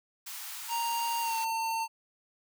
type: high-pass noise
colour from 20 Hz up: white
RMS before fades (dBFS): -41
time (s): 0.26-1.45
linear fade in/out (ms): 10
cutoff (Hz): 790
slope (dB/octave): 96
type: tone with pitch glide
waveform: square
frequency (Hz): 932 to 902.3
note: A#5 to A5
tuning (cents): -1 to +43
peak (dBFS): -30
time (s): 0.68-1.88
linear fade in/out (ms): 50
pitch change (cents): -56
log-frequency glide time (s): 1.2-1.38
effects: none